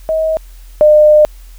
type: tone pair in turn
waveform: sine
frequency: 636 / 604.9 Hz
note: D#5 / D#5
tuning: +38 / -49 cents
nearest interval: minor second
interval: 87 cents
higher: first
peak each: -11 / -3 dBFS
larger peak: second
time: 0.09-0.37 / 0.81-1.25 s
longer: second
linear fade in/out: 0 ms
effects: added 42 Hz sine -32 dBFS peak until 1.58 s + white hiss -47 dBFS RMS until 1.58 s